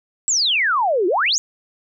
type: exponential two-way sweep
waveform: sine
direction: down then up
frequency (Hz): 7940 to 335.8 to 7020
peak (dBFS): -15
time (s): 0.28-1.38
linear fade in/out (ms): 0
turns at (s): 1.07
effects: none